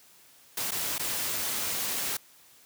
white noise with dropouts, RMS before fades -31 dBFS, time 0.57-2.17 s, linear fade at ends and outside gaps 5 ms, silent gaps 0.709-0.717 / 0.982-0.994 s, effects white hiss -57 dBFS RMS until 2.65 s + high-pass 80 Hz 12 dB/octave

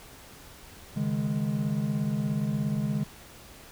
triangle chord, C# suspended second, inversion none, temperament equal, 138.59 / 155.56 / 207.7 Hz, C#3 / D#3 / G#3, 0 / 0 / 0 cents, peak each -29 / -29 / -27 dBFS, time 0.96-3.04 s, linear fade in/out 10 ms, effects pink hiss -49 dBFS RMS until 3.71 s

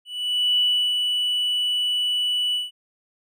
triangle tone with ADSR envelope, 2960 Hz, F#7, in tune, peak -13 dBFS, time 0.05-2.71 s, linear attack 530 ms, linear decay 350 ms, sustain -5 dB, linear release 170 ms, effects tanh soft clip ceiling -14 dBFS

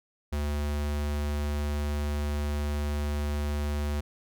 square tone, 73.42 Hz, D2, in tune, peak -28 dBFS, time 0.32-4.01 s, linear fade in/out 10 ms, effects none

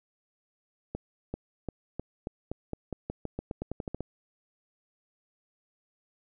accelerating click train, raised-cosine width 2 ms, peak -20 dBFS, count 18, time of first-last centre 0.95-4.006 s, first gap 390 ms, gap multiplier 0.89, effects none

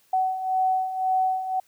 sine beating tone pair, 750 / 751.9 Hz, F#5 / F#5, +23 / +28 cents, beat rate 1.9 Hz, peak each -28 / -22 dBFS, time 0.13-1.6 s, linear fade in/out 5 ms, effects white hiss -62 dBFS RMS until 1.67 s

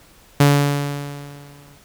sawtooth tone with exponential decay, 143.1 Hz, D3, 45 cents flat, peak -5 dBFS, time 0.4-1.78 s, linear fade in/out 5 ms, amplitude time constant 300 ms, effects pink hiss -50 dBFS RMS until 1.84 s

